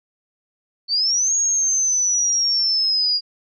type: linear two-way sweep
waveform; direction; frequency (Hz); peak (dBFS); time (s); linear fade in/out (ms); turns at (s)
sine; up then down; 4435 to 6645 to 4818; -16; 0.88-3.21; 50; 1.35
effects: none